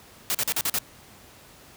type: noise bursts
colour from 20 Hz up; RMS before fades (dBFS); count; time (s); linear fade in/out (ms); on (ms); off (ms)
white; -25; 6; 0.3-0.786; 0; 46; 42
effects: pink hiss -50 dBFS RMS until 1.76 s + high-pass 60 Hz 12 dB/octave